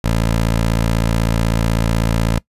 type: tone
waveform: 15% pulse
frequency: 56.1 Hz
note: A1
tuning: 34 cents sharp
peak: -8 dBFS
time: 0.04-2.39 s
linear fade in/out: 5 ms
effects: noise-tail reverb RT60 0.1 s tail -22 dB re dry + resampled to 32000 Hz